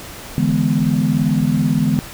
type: chord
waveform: sine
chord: E dominant seventh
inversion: third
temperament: equal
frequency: 146.83 / 164.81 / 207.7 / 246.9 Hz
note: D3 / E3 / G#3 / B3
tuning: 0 / 0 / 0 / 0 cents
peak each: -19 dBFS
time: 0.38-1.99 s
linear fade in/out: 0 ms
effects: pink hiss -34 dBFS RMS until 2.13 s